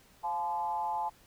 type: tone with frequency modulation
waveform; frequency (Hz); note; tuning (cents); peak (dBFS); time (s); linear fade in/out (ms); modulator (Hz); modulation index
sine; 862; A5; -36; -30; 0.23-1.1; 20; 163; 0.74
effects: pink hiss -61 dBFS RMS until 1.26 s